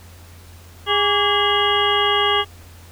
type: harmonic tone with a mistuned harmonic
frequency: 410 Hz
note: G#4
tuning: 22 cents flat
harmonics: 1 / 2 / 3 / 4 / 5 / 7 / 8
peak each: -22 / -23 / -21 / -26 / -26 / -22 / -22 dBFS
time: 0.86-2.45 s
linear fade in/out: 50 ms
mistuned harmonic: 3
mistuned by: -100 cents
effects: added 86 Hz sine -41 dBFS peak until 2.91 s + pink hiss -47 dBFS RMS until 2.91 s